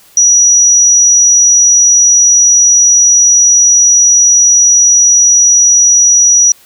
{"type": "tone", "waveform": "sine", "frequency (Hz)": 5830, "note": "F#8", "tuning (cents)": -26, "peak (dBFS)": -3, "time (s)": [0.17, 6.52], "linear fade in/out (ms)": 2, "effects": ["white hiss -43 dBFS RMS until 6.65 s"]}